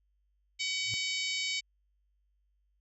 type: harmonic tone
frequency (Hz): 755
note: F#5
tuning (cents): +35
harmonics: 3 / 4 / 5 / 6 / 7 / 8 / 9 / 10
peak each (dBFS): -35 / -38 / -39 / -39 / -41 / -47 / -45 / -45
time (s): 0.59-1.61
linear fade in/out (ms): 20
type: tone with exponential growth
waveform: sine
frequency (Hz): 110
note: A2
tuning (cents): 0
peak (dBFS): -35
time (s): 0.81-0.94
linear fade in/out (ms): 0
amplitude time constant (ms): 27
effects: added 50 Hz sine -70 dBFS peak until 2.8 s